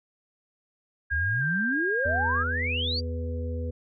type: tone with vibrato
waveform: sine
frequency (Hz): 1602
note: G6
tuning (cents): +37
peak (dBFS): -25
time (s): 1.1-2.44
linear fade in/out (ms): 20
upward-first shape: square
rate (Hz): 1.6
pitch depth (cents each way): 23
type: exponential sweep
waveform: sine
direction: up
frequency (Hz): 68.1 to 4812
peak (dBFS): -27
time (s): 1.11-3.01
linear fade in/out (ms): 20
type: harmonic tone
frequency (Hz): 82.41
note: E2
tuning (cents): 0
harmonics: 1 / 3 / 5 / 6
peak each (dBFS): -29 / -38 / -45 / -37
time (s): 2.05-3.71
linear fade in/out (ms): 10
effects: none